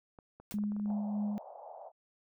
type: clicks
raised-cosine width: 1 ms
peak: -38 dBFS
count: 10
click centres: 0.188 / 0.4 / 0.521 / 0.586 / 0.638 / 0.72 / 0.765 / 0.798 / 0.859 / 0.903 s
type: noise with exponential decay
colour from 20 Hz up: white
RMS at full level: -41 dBFS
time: 0.51-0.59 s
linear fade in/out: 0 ms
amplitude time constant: 16 ms
type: tone with tremolo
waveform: sine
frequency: 207.4 Hz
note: G#3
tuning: 2 cents flat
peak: -30 dBFS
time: 0.54-1.38 s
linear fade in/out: 0 ms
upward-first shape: sine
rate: 3.3 Hz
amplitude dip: 30%
type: band-pass noise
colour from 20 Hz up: white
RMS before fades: -49 dBFS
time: 0.86-1.92 s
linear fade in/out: 50 ms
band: 570 to 830 Hz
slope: 48 dB/octave
effects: none